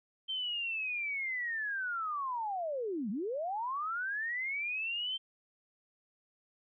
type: linear two-way sweep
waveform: sine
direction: down then up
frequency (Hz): 3136 to 185 to 3136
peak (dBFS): -33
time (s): 0.28-5.18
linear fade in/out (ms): 20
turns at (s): 3.1
effects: none